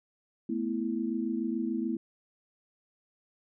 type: chord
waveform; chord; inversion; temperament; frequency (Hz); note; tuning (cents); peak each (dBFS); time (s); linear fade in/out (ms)
sine; A suspended second; none; equal; 220 / 246.9 / 329.6; A3 / B3 / E4; 0 / 0 / 0; -33; 0.49-1.97; 5
effects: none